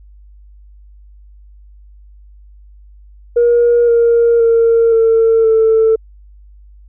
sine tone with pitch steps, 475.4 / 467.5 / 459.7 / 452.1 / 444.6 Hz, A#4 / A#4 / A#4 / A4 / A4, +34 / +5 / -24 / +47 / +18 cents, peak -6 dBFS, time 3.36-5.96 s, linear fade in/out 10 ms, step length 520 ms, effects tanh soft clip ceiling -4 dBFS + added 50 Hz sine -38 dBFS peak until 6.88 s

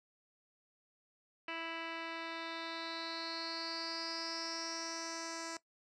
10% pulse tone with low-pass filter sweep, 329.6 Hz, E4, in tune, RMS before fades -42 dBFS, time 1.48-5.57 s, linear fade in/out 2 ms, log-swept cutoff 2900 to 6700 Hz, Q 8.2, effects noise-tail reverb RT60 0.1 s tail -18 dB re dry

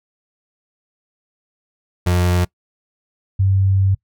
35% pulse / sine tone pair in turn, 88.9 / 96.6 Hz, F2 / G2, +31 / -25 cents, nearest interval minor second, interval 144 cents, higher second, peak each -12 dBFS, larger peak neither, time 2.06-2.45 / 3.39-3.95 s, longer second, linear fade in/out 10 ms, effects noise-tail reverb RT60 0.1 s tail -23 dB re dry

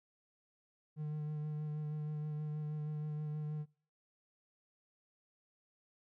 triangle tone with vibrato, 151.4 Hz, D#3, 47 cents flat, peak -35 dBFS, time 0.96-3.66 s, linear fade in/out 50 ms, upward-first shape sine, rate 6.3 Hz, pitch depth 18 cents each way, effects noise-tail reverb RT60 0.5 s tail -25 dB re dry

